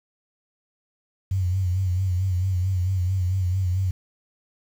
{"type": "tone with vibrato", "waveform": "sine", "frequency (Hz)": 92.5, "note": "F#2", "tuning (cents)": 0, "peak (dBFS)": -20, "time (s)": [1.31, 3.91], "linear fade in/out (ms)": 5, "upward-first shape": "sine", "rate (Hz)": 4.5, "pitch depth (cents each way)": 69, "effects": ["8-bit"]}